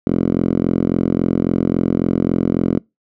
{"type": "tone with band-pass filter", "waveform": "5% pulse", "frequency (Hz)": 43.65, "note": "F1", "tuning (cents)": 0, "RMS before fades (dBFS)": -17, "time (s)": [0.07, 2.79], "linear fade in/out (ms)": 0, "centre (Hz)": 240, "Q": 1.7, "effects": ["noise-tail reverb RT60 0.2 s tail -25 dB re dry"]}